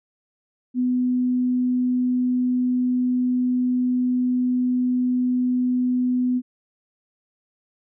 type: tone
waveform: sine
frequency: 250 Hz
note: B3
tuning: 21 cents sharp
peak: -18 dBFS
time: 0.74-6.42 s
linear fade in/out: 50 ms
effects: none